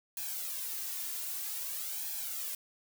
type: noise with flanger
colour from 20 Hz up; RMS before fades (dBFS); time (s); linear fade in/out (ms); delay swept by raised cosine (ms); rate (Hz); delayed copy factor
blue; -38; 0.17-2.55; 2; 1.2 to 2.9; 0.52; +0.8
effects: none